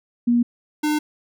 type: tone pair in turn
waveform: sine / square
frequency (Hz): 238.9 / 301.7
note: A#3 / D4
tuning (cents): +43 / +47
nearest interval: major third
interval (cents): 404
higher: second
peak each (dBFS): -14 / -19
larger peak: first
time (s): 0.27-0.43 / 0.83-0.99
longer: neither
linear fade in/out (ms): 10
effects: none